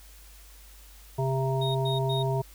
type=harmonic tone; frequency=133.2 Hz; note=C3; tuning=31 cents sharp; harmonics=1 / 3 / 5 / 7; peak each=-26 / -31 / -33 / -34 dBFS; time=1.18-2.42 s; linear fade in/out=10 ms
type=tone bursts; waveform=triangle; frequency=3729 Hz; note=A#7; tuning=in tune; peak=-31 dBFS; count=3; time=1.61-2.23 s; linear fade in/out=10 ms; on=140 ms; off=100 ms
effects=added 50 Hz sine -49 dBFS peak until 2.54 s + white hiss -54 dBFS RMS until 2.54 s